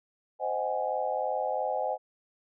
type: chord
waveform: sine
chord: Ab dominant seventh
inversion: first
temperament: just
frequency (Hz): 519.1 / 623 / 747.5 / 830.6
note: C5 / Eb5 / Gb5 / Ab5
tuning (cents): -14 / +2 / +17 / 0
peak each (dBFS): -33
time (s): 0.39-1.98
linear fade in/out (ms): 50
effects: none